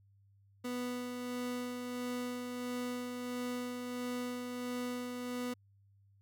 30% pulse tone with tremolo, 246.9 Hz, B3, in tune, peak -33 dBFS, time 0.64-5.54 s, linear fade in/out 10 ms, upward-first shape sine, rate 1.5 Hz, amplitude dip 35%, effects added 99 Hz sine -63 dBFS peak until 6.21 s

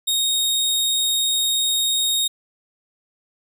sawtooth tone, 3729 Hz, A#7, in tune, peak -15 dBFS, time 0.07-2.28 s, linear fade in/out 10 ms, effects none

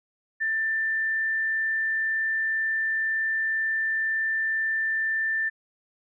sine tone, 1779 Hz, A6, 19 cents sharp, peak -23 dBFS, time 0.4-5.5 s, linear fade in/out 20 ms, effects none

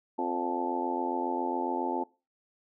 harmonic tone with a mistuned harmonic, 87.31 Hz, F2, in tune, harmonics 3 / 4 / 5 / 6 / 7 / 8 / 9 / 10, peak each -35 / -34 / -40 / -41 / -44 / -40 / -39 / -32 dBFS, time 0.18-2.04 s, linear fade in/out 10 ms, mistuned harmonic 7, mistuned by -40 cents, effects noise-tail reverb RT60 0.3 s tail -21 dB re dry

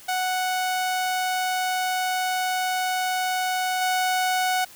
sawtooth tone with level steps, 740 Hz, F#5, in tune, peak -19 / -17 dBFS, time 0.08-4.65 s, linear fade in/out 10 ms, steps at 3.81 s, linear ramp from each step 10 ms, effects white hiss -47 dBFS RMS until 4.75 s

